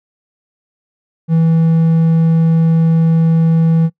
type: tone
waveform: triangle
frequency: 163.4 Hz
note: E3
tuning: 15 cents flat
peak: -6 dBFS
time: 1.28-3.9 s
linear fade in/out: 50 ms
effects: noise-tail reverb RT60 0.1 s tail -23 dB re dry